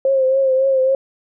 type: tone with vibrato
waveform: sine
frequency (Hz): 531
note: C5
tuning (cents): +25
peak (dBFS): -12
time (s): 0.05-0.95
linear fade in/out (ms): 2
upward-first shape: triangle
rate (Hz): 3.6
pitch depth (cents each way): 47
effects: none